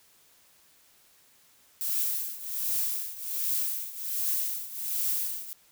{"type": "noise with tremolo", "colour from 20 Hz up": "violet", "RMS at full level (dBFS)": -27, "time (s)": [1.81, 5.53], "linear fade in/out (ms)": 0, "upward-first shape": "triangle", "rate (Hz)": 1.3, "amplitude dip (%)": 85, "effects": ["white hiss -61 dBFS RMS until 5.71 s"]}